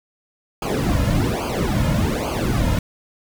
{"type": "noise with flanger", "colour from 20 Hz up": "brown", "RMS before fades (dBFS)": -20, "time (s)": [0.62, 2.79], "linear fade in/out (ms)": 2, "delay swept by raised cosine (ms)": [0.53, 2.63], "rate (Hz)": 1.2, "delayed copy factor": -0.95, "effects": []}